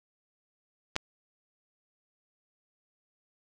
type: clicks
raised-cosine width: 0.2 ms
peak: -24 / -9 dBFS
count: 2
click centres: 0.957 / 0.964 s
effects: none